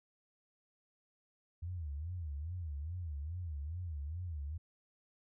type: tone with vibrato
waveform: sine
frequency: 80.1 Hz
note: E2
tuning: 49 cents flat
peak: -38 dBFS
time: 1.62-4.58 s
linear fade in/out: 10 ms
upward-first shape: sine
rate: 2.4 Hz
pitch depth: 220 cents each way
effects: none